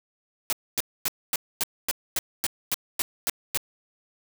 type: noise bursts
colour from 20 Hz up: white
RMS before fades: -25 dBFS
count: 12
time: 0.5-3.574 s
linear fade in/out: 0 ms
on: 27 ms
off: 250 ms
effects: none